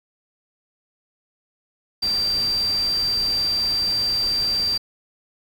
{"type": "tone in noise", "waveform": "sine", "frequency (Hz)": 4699, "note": "D8", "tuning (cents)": 0, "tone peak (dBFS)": -19, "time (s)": [2.02, 4.78], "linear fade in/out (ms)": 10, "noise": "pink", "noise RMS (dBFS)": -35, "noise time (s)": [2.02, 4.78], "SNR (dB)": 13, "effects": []}